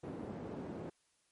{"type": "band-pass noise", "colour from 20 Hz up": "white", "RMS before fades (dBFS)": -44, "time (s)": [0.03, 0.9], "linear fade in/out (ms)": 10, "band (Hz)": [110, 380], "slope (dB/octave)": 12, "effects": ["white hiss -75 dBFS RMS until 1.31 s", "MP3 48 kbps"]}